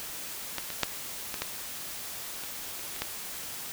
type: clicks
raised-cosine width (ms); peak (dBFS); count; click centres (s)
0.2; -14 / -19 / -6 / -16 / -12 / -21 / -24 / -24 / -12; 9; 0.583 / 0.703 / 0.833 / 1.342 / 1.42 / 2.437 / 2.794 / 2.963 / 3.02
effects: white hiss -39 dBFS RMS until 3.72 s